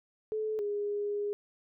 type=tone pair in turn; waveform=sine; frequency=432.9 / 411.1 Hz; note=A4 / G#4; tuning=-28 / -18 cents; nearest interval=minor second; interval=90 cents; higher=first; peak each=-30 / -30 dBFS; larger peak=neither; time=0.32-0.59 / 0.59-1.33 s; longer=second; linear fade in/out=0 ms; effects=none